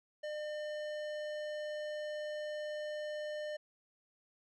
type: tone with tanh clipping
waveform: sine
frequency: 603 Hz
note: D5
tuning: 46 cents sharp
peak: -40 dBFS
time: 0.23-3.57 s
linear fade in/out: 10 ms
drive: 16 dB
effects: none